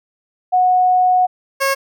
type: tone pair in turn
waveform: sine / 15% pulse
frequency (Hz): 733 / 544.7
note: F#5 / C#5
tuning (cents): -16 / -30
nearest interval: perfect fourth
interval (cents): 514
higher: first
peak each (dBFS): -10 / -8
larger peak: second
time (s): 0.52-1.27 / 1.6-1.75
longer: first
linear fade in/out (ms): 20
effects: none